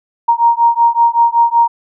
sine beating tone pair, 932.3 / 937.6 Hz, A#5 / A#5, 0 / +10 cents, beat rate 5.3 Hz, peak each -11 dBFS, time 0.28-1.68 s, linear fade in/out 10 ms, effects none

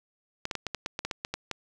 clicks, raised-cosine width 0.2 ms, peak -14 dBFS, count 12, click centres 0.454 / 0.512 / 0.553 / 0.667 / 0.747 / 0.861 / 0.991 / 1.05 / 1.112 / 1.249 / 1.34 / 1.513 s, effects none

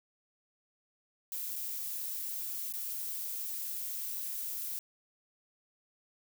violet noise with dropouts, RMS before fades -38 dBFS, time 1.32-4.79 s, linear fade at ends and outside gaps 1 ms, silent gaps 1.558-1.562 / 2.725-2.737 s, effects none

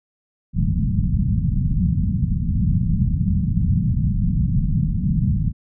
white low-pass noise, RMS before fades -19 dBFS, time 0.53-5.53 s, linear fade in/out 50 ms, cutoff 200 Hz, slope 48 dB/octave, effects none

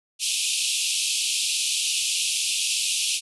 pink band-pass noise, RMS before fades -25 dBFS, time 0.19-3.21 s, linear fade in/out 50 ms, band 2500 to 11000 Hz, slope 96 dB/octave, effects none

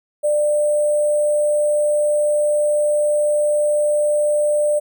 sine tone with sample-and-hold, 594 Hz, D5, 20 cents sharp, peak -14 dBFS, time 0.23-4.8 s, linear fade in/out 20 ms, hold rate 8820 Hz, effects none

